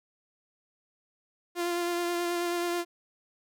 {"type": "tone with vibrato", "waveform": "sawtooth", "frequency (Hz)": 347.3, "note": "F4", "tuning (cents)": -10, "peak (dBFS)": -24, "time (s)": [1.55, 2.85], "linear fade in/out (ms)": 50, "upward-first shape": "sine", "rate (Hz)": 9.3, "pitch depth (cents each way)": 17, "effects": []}